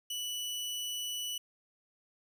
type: tone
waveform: sawtooth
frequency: 2960 Hz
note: F#7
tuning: in tune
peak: -32 dBFS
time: 0.1-1.38 s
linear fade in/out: 5 ms
effects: none